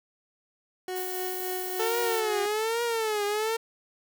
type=tone with tremolo; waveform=30% pulse; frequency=368.6 Hz; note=F#4; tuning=7 cents flat; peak=-28 dBFS; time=0.88-2.46 s; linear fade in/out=2 ms; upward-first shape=sine; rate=3.5 Hz; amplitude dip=35%
type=noise; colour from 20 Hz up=violet; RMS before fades=-36 dBFS; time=0.95-2.21 s; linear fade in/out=20 ms
type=tone with vibrato; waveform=sawtooth; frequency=440 Hz; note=A4; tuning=in tune; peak=-22 dBFS; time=1.79-3.57 s; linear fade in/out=10 ms; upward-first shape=triangle; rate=1.2 Hz; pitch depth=140 cents each way
effects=none